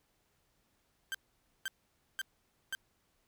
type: tone bursts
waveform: 30% pulse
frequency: 1568 Hz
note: G6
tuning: in tune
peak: -32 dBFS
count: 4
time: 1.12-2.75 s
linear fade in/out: 0 ms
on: 25 ms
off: 510 ms
effects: pink hiss -75 dBFS RMS until 3.27 s